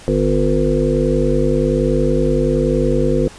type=harmonic tone with a mistuned harmonic; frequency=50.6 Hz; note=G#1; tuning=44 cents flat; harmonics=1 / 3 / 5 / 7 / 9 / 10; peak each=-20 / -20 / -20 / -20 / -20 / -20 dBFS; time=0.08-3.28 s; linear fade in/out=0 ms; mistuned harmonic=1; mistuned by=-22 cents; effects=pink hiss -39 dBFS RMS until 3.38 s + resampled to 22050 Hz